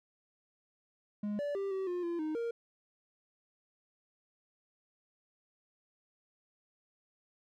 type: tone with pitch steps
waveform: triangle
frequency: 207.5 / 579 / 393.9 / 382.9 / 355.3 / 342.1 / 310.2 / 466.2 Hz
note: G#3 / D5 / G4 / G4 / F4 / F4 / D#4 / A#4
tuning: -1 / -25 / +8 / -41 / +30 / -36 / -5 / 0 cents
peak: -31 dBFS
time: 1.23-2.51 s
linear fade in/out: 5 ms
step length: 160 ms
effects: none